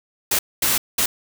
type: noise bursts at uneven times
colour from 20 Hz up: white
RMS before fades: -19 dBFS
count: 3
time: 0.31-0.39 / 0.62-0.78 / 0.98-1.06 s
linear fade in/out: 5 ms
effects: none